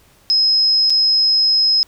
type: tone with dropouts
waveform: sine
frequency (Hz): 5120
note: D#8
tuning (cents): +49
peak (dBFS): -11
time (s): 0.3-1.83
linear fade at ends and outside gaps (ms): 0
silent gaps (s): 0.898-0.903
effects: pink hiss -52 dBFS RMS until 1.87 s